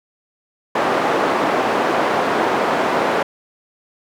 white band-pass noise, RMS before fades -18 dBFS, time 0.75-3.23 s, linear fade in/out 5 ms, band 290 to 940 Hz, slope 12 dB/octave, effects none

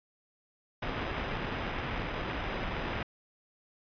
pink noise with sample-and-hold, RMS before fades -35 dBFS, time 0.82-3.03 s, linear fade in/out 5 ms, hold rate 4410 Hz, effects resampled to 11025 Hz

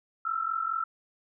sine tone pair together, 1312 / 1356.7 Hz, E6 / E6, -9 / +49 cents, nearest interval minor second, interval 58 cents, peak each -30 / -31 dBFS, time 0.25-0.84 s, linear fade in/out 5 ms, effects none

